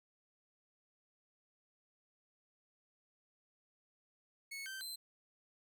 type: tone with pitch steps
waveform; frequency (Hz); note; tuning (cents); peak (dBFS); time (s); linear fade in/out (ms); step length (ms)
sawtooth; 2202 / 1555 / 4091; C#7 / G6 / C8; -12 / -14 / -40; -40; 4.51-4.96; 10; 150
effects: none